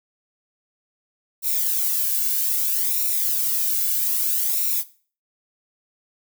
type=noise with flanger; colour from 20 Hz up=violet; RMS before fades=-22 dBFS; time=1.42-4.84 s; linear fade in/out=50 ms; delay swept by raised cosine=0.62 to 1.6 ms; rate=0.62 Hz; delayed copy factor=-0.65; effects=noise-tail reverb RT60 0.4 s tail -17 dB re dry